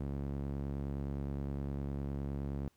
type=tone with band-pass filter; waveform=sawtooth; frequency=69.7 Hz; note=C#2; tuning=10 cents sharp; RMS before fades=-38 dBFS; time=0-2.68 s; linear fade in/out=0 ms; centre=190 Hz; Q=0.71; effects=pink hiss -73 dBFS RMS until 2.76 s